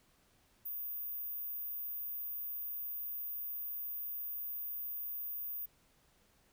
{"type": "tone", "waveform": "sine", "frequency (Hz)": 14917, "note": "A#9", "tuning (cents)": 0, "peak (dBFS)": -38, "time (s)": [0.65, 5.66], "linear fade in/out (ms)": 10, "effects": ["pink hiss -70 dBFS RMS until 6.52 s"]}